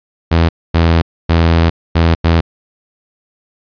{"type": "tone bursts at uneven times", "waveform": "sawtooth", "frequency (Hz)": 83, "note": "E2", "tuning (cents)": 12, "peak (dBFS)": -4, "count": 5, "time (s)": [[0.31, 0.49], [0.74, 1.02], [1.29, 1.7], [1.95, 2.15], [2.24, 2.41]], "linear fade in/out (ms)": 10, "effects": ["resampled to 11025 Hz"]}